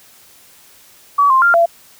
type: tone with pitch steps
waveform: sine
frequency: 1139 / 1053 / 1394 / 678 Hz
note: C#6 / C6 / F6 / E5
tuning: +47 / +11 / -4 / +49 cents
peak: -8 dBFS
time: 1.18-1.66 s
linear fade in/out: 10 ms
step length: 120 ms
effects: white hiss -46 dBFS RMS until 1.99 s